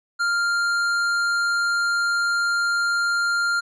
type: tone with tanh clipping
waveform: sine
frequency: 1396.9 Hz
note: F6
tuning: in tune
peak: -21 dBFS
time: 0.19-3.61 s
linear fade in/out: 20 ms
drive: 13 dB
effects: resampled to 22050 Hz